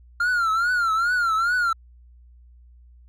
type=tone with vibrato; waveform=triangle; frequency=1389 Hz; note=F6; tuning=10 cents flat; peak=-17 dBFS; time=0.2-1.73 s; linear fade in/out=5 ms; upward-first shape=triangle; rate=2.4 Hz; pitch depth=140 cents each way; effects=added 60 Hz sine -47 dBFS peak until 3.08 s